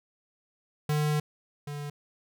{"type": "tone pair in turn", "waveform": "square", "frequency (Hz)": [150.2, 145.59], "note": ["D3", "D3"], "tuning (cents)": [39, -15], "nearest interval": "minor second", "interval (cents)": 54, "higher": "first", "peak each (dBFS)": [-25, -35], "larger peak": "first", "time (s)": [[0.89, 1.2], [1.67, 1.9]], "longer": "first", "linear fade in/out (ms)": 5, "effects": []}